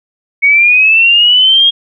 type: linear sweep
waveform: sine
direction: up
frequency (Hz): 2217 to 3272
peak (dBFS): -4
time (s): 0.42-1.71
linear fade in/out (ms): 20
effects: none